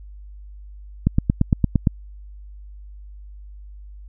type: click train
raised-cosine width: 5 ms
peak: -3 dBFS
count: 8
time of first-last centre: 1.07-1.872 s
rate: 8.73 Hz
effects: added 50 Hz sine -37 dBFS peak until 4.08 s